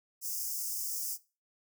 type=high-pass noise; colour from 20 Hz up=white; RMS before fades=-36 dBFS; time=0.21-1.18 s; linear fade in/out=50 ms; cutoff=5000 Hz; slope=96 dB/octave; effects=noise-tail reverb RT60 0.3 s tail -18 dB re dry